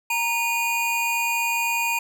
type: tone pair together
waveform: square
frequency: 929 / 2457 Hz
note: A#5 / D#7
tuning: -6 / -22 cents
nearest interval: octave + perfect fourth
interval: 1684 cents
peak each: -26 / -24 dBFS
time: 0.1-1.99 s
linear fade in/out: 5 ms
effects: none